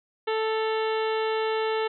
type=harmonic tone with a mistuned harmonic; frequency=440 Hz; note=A4; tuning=in tune; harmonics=1 / 2 / 3 / 4 / 5 / 6 / 7 / 8 / 9; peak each=-25 / -31 / -35 / -37 / -39 / -41 / -42 / -43 / -44 dBFS; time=0.27-1.88 s; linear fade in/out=10 ms; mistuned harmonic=6; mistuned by=+71 cents; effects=none